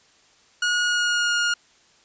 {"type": "tone with pitch glide", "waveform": "sawtooth", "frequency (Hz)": [1446, 1426.1], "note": ["F#6", "F6"], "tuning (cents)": [-40, 36], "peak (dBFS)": -16, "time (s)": [0.62, 1.54], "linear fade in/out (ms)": 5, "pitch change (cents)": -24, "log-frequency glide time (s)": [0.86, 1.35], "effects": ["white hiss -57 dBFS RMS until 2.04 s", "resampled to 16000 Hz"]}